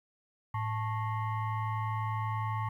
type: tone with frequency modulation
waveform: sine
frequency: 108.5 Hz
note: A2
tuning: 24 cents flat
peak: -30 dBFS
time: 0.54-2.69 s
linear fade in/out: 5 ms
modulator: 989 Hz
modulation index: 1
effects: 11-bit

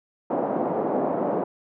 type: band-pass noise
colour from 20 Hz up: white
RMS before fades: -25 dBFS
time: 0.3-1.44 s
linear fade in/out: 5 ms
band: 190 to 760 Hz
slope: 24 dB/octave
effects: none

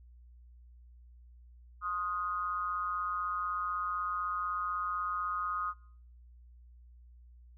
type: tone with amplitude modulation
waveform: sine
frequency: 1244.5 Hz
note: D#6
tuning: in tune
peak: -28 dBFS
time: 1.81-5.74 s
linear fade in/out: 50 ms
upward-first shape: sine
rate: 184 Hz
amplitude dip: 80%
effects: noise-tail reverb RT60 0.6 s tail -25 dB re dry + added 60 Hz sine -53 dBFS peak until 7.57 s

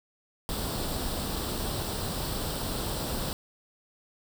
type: noise with comb filter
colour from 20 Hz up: pink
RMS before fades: -32 dBFS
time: 0.49-3.33 s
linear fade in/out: 0 ms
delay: 0.23 ms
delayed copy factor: +0.6
effects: none

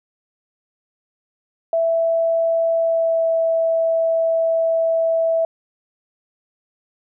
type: tone with pitch glide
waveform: sine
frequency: 661 to 656.4 Hz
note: E5 to E5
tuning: +5 to -8 cents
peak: -15 dBFS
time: 1.73-5.45 s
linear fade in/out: 2 ms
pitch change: -13 cents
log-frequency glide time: 2.77-3.28 s
effects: none

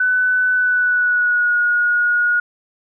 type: tone with pitch glide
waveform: sine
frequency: 1500 to 1444.7 Hz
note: F#6 to F#6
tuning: +23 to -42 cents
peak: -13 dBFS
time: 0-2.4 s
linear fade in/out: 5 ms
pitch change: -65 cents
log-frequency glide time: 0.54-1.58 s
effects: none

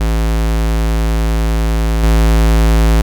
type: tone with level steps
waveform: square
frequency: 55 Hz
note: A1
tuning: in tune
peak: -12 / -8 dBFS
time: 0-3.02 s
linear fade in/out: 10 ms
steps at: 2.03 s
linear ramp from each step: 5 ms
effects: none

